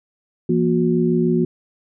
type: tone cluster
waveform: sine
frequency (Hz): 169.4 / 236.1 / 363.2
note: E3 / A#3 / F#4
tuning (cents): +48 / +22 / -32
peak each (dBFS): -19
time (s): 0.49-1.45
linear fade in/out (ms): 5
effects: none